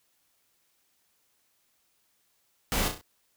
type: noise with echo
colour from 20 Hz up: pink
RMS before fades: -28 dBFS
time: 2.72-2.88 s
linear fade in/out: 0 ms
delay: 33 ms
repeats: 4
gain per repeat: -6 dB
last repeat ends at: 3.012 s
effects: white hiss -71 dBFS RMS until 3.36 s